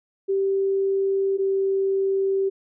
sine tone pair in turn, 389.9 / 388.4 Hz, G4 / G4, -9 / -16 cents, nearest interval unison, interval 7 cents, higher first, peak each -19 dBFS, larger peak neither, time 0.28-1.38 / 1.38-2.5 s, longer second, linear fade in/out 20 ms, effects none

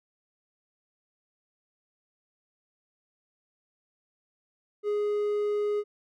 triangle tone, 415.5 Hz, G#4, 1 cent sharp, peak -23 dBFS, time 4.83-5.84 s, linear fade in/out 50 ms, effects none

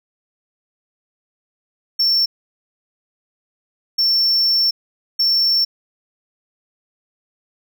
triangle tone bursts at uneven times, 5420 Hz, E8, 47 cents sharp, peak -12 dBFS, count 3, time 1.99-2.26 / 3.98-4.71 / 5.19-5.65 s, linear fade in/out 10 ms, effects none

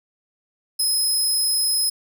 20% pulse tone, 5110 Hz, D#8, 45 cents sharp, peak -13 dBFS, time 0.79-1.9 s, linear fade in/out 10 ms, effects none

